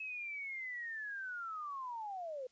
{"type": "linear sweep", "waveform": "sine", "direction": "down", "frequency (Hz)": [2592, 492.2], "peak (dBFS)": -40, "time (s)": [0, 2.47], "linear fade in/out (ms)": 5, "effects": ["white hiss -72 dBFS RMS until 2.51 s", "resampled to 16000 Hz"]}